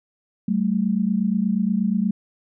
sine tone pair together, 191.1 / 219.5 Hz, G3 / A3, -44 / -4 cents, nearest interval major second, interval 240 cents, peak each -21 dBFS, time 0.48-2.11 s, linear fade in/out 5 ms, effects none

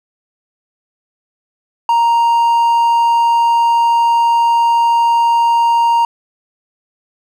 triangle tone, 933 Hz, A#5, 1 cent sharp, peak -7 dBFS, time 1.89-6.05 s, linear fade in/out 2 ms, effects none

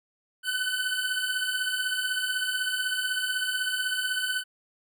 25% pulse beating tone pair, 1500 / 1516 Hz, F#6 / F#6, +23 / +42 cents, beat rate 16 Hz, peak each -26 dBFS, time 0.43-4.44 s, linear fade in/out 50 ms, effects none

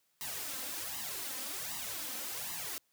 white noise with flanger, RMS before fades -40 dBFS, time 0.21-2.78 s, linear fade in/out 0 ms, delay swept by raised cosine 1 to 3.9 ms, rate 1.3 Hz, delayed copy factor +0.85, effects white hiss -75 dBFS RMS until 2.92 s + high-pass 80 Hz 12 dB/octave

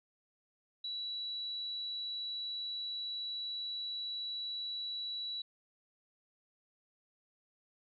sine tone, 3927 Hz, B7, 11 cents flat, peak -37 dBFS, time 0.84-5.42 s, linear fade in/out 5 ms, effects none

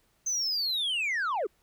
sine linear sweep, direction down, 6272 to 342.6 Hz, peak -24 dBFS, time 0.26-1.47 s, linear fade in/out 10 ms, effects tanh soft clip ceiling -26 dBFS + pink hiss -69 dBFS RMS until 1.62 s

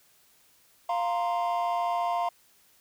triangle chord, F suspended fourth, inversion none, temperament equal, 698.5 / 932.3 / 1046.5 Hz, F5 / Bb5 / C6, 0 / 0 / 0 cents, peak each -25 / -29 / -30 dBFS, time 0.89-2.29 s, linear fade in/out 5 ms, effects tanh soft clip ceiling -17 dBFS + white hiss -62 dBFS RMS until 2.8 s

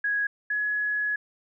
sine tone pair in turn, 1661.2 / 1687.3 Hz, G#6 / G#6, 0 / +27 cents, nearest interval unison, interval 27 cents, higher second, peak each -23 / -24 dBFS, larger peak first, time 0.04-0.27 / 0.5-1.16 s, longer second, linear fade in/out 5 ms, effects none

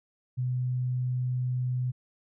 sine tone, 125.9 Hz, B2, 34 cents sharp, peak -26 dBFS, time 0.37-1.92 s, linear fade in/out 20 ms, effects none

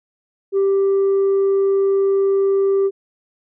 sine tone, 392 Hz, G4, in tune, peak -11 dBFS, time 0.52-2.91 s, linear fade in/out 50 ms, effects tanh soft clip ceiling -12 dBFS

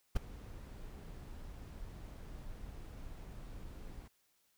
brown noise with ADSR envelope, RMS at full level -28 dBFS, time 0.15-4.08 s, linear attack 17 ms, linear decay 8 ms, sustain -20 dB, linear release 6 ms, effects white hiss -75 dBFS RMS until 4.57 s

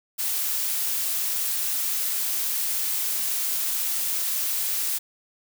blue noise, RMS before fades -26 dBFS, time 0.18-4.99 s, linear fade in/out 20 ms, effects none

